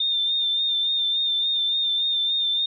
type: tone with vibrato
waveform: sine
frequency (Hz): 3612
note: A7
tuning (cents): +45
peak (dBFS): -20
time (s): 0-2.66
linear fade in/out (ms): 5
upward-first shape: sine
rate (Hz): 3.5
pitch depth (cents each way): 34
effects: none